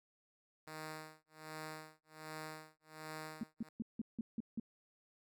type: tone with tremolo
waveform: 5% pulse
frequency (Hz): 156.2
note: D#3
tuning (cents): +7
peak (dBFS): -33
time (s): 0.67-3.69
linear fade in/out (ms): 2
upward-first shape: sine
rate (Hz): 1.3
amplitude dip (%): 100
type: tone bursts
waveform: sine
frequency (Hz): 225.6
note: A3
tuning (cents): +44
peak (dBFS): -36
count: 7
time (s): 3.41-4.598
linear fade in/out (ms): 2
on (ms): 24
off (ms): 170
effects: none